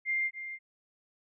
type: tone with echo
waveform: sine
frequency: 2105 Hz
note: C7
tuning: 10 cents sharp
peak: -27 dBFS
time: 0.05-0.31 s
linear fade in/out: 50 ms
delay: 280 ms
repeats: 1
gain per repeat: -10 dB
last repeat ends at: 0.59 s
effects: none